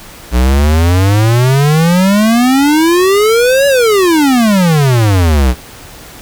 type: exponential two-way sweep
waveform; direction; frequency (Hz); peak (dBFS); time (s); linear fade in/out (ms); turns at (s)
square; up then down; 58.9 to 570 to 58.9; -7; 0.31-5.55; 50; 3.67
effects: pink hiss -33 dBFS RMS until 6.21 s